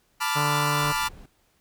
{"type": "chord", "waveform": "sawtooth", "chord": "B half-diminished seventh", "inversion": "third", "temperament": "equal", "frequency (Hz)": [880, 987.8, 1174.7, 1396.9], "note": ["A5", "B5", "D6", "F6"], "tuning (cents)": [0, 0, 0, 0], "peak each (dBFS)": -26, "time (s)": [0.2, 1.09], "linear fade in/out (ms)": 20}
{"type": "harmonic tone", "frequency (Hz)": 146.83, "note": "D3", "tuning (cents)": 0, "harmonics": [1, 2, 3, 4, 5, 6, 7, 8, 9, 10], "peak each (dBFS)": [-27, -36, -36, -36, -41, -40, -33, -34, -37, -42], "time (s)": [0.35, 0.93], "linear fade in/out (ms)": 20}
{"type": "noise", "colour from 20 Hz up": "brown", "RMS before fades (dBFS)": -44, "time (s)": [0.8, 1.26], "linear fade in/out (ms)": 5}
{"effects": ["pink hiss -66 dBFS RMS until 1.6 s"]}